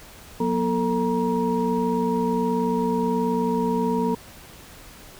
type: tone cluster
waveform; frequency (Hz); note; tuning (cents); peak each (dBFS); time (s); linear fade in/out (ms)
sine; 182.1 / 240.7 / 447 / 947; F#3 / B3 / A4 / A#5; -27 / -44 / +27 / +27; -27 / -24 / -25 / -27; 0.4-4.15; 5
effects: pink hiss -45 dBFS RMS until 5.19 s